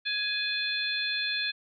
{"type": "harmonic tone with a mistuned harmonic", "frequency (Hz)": 834, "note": "G#5", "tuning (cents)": 7, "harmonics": [2, 3, 4, 5], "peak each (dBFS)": [-33, -33, -33, -33], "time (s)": [0.05, 1.52], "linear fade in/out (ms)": 20, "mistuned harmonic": 4, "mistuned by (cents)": 64, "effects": []}